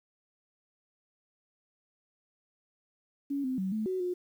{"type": "tone with pitch steps", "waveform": "sine", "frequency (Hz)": [280.6, 258.7, 189.8, 217.2, 372.7, 359], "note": ["C#4", "C4", "F#3", "A3", "F#4", "F4"], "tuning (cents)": [21, -19, 44, -22, 13, 48], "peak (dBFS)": -29, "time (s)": [3.3, 4.14], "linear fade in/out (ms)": 10, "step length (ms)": 140, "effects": ["10-bit"]}